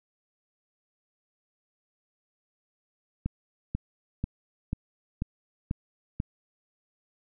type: click train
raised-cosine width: 5 ms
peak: -16 dBFS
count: 7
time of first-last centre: 3.26-6.201 s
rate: 2.04 Hz
effects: none